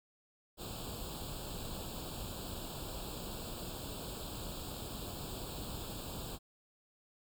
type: noise with comb filter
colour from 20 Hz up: pink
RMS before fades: -43 dBFS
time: 0.57-6.39 s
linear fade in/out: 50 ms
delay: 0.25 ms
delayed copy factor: +1
effects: none